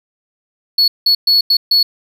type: tone bursts at uneven times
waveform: triangle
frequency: 4392 Hz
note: C#8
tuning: 17 cents flat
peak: -7 dBFS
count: 5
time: 0.78-0.88 / 1.06-1.15 / 1.27-1.41 / 1.5-1.57 / 1.71-1.83 s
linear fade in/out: 5 ms
effects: none